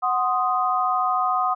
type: chord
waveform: sine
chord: C diminished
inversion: second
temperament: equal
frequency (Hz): 740 / 1046.5 / 1244.5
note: Gb5 / C6 / Eb6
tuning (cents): 0 / 0 / 0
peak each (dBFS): -23 / -26 / -22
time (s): 0.02-1.55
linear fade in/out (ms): 20
effects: none